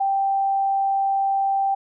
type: tone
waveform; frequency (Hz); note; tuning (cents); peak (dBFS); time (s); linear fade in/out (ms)
sine; 784; G5; 0; -18; 0-1.75; 10
effects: none